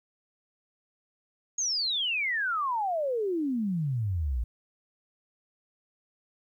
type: exponential sweep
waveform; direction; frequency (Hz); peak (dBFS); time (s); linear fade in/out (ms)
sine; down; 6700 to 55; -26; 1.58-4.44; 5
effects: 11-bit